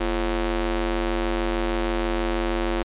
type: ring-modulated tone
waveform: sawtooth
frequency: 192.2 Hz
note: G3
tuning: 34 cents flat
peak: -15 dBFS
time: 0-2.83 s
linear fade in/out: 10 ms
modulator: 149 Hz
effects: resampled to 8000 Hz